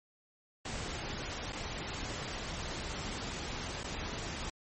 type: noise with dropouts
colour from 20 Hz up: pink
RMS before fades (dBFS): -39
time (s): 0.65-4.5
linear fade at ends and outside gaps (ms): 5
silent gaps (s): 1.524-1.529 / 3.834-3.841
effects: MP3 32 kbps